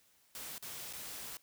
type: noise with dropouts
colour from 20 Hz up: white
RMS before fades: -45 dBFS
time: 0.35-1.37 s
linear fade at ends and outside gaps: 1 ms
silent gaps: 0.581-0.625 / 0.928-0.934 s
effects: white hiss -69 dBFS RMS until 1.42 s